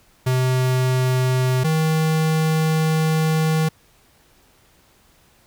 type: tone pair in turn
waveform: square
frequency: 128.4 / 158.25 Hz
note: C3 / D#3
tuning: -32 / +30 cents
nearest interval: major third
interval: 362 cents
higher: second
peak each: -17 dBFS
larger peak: neither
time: 0.26-1.64 / 1.64-3.69 s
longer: second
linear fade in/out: 10 ms
effects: pink hiss -56 dBFS RMS until 5.46 s